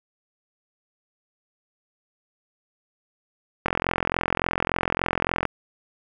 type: click train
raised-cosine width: 0.5 ms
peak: -6 dBFS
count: 79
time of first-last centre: 3.66-5.453 s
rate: 43.5 Hz
effects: none